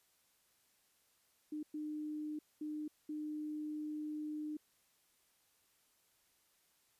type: tone bursts at uneven times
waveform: sine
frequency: 303.2 Hz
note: D#4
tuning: 45 cents flat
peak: -39 dBFS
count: 4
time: 1.52-1.63 / 1.74-2.39 / 2.61-2.88 / 3.09-4.57 s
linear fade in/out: 5 ms
effects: white hiss -74 dBFS RMS until 6.99 s + resampled to 32000 Hz